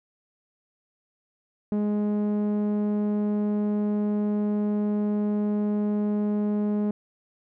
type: tone with low-pass filter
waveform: sawtooth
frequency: 208.2 Hz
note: G#3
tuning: 5 cents sharp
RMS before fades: -25 dBFS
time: 1.72-6.91 s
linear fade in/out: 2 ms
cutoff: 470 Hz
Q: 0.53
effects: none